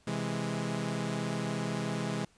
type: chord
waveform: sawtooth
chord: C augmented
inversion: none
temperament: equal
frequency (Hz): 130.81 / 164.81 / 207.7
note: C3 / E3 / G#3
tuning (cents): 0 / 0 / 0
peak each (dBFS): -33 / -32 / -31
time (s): 0.07-2.25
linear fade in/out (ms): 5
effects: pink hiss -65 dBFS RMS until 2.37 s + resampled to 22050 Hz